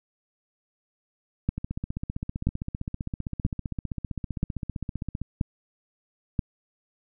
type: two click trains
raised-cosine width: 5 ms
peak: -18 / -11 dBFS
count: 57 / 6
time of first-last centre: 1.58-5.216 / 1.49-6.392 s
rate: 15.4 / 1.02 Hz
effects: none